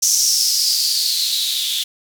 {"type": "noise with band-pass filter sweep", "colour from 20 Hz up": "violet", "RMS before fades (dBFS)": -18, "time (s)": [0.02, 1.84], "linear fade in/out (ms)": 10, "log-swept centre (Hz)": [6000, 3400], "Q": 6.6, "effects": []}